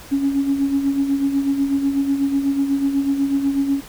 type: tone with tremolo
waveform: sine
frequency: 277.2 Hz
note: C#4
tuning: in tune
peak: -13 dBFS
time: 0.11-3.81 s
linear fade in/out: 20 ms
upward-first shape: sine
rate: 8.1 Hz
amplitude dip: 60%
effects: tanh soft clip ceiling -9 dBFS + pink hiss -40 dBFS RMS until 3.88 s